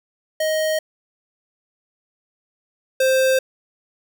square tone pair in turn, 626 / 524.2 Hz, D#5 / C5, +10 / +3 cents, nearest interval minor third, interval 307 cents, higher first, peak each -19 / -15 dBFS, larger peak second, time 0.4-0.79 / 3-3.39 s, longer neither, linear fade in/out 5 ms, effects none

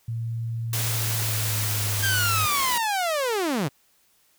sine tone with pitch glide, 114.9 to 101.77 Hz, A#2 to G#2, -25 to -35 cents, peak -26 dBFS, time 0.08-2.46 s, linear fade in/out 5 ms, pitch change -210 cents, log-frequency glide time 0.72-2.11 s
white noise, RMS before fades -28 dBFS, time 0.73-2.78 s, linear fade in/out 2 ms
sawtooth linear sweep, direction down, 1614 to 123.47 Hz, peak -19 dBFS, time 2.02-3.69 s, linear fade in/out 20 ms
effects white hiss -63 dBFS RMS until 4.38 s

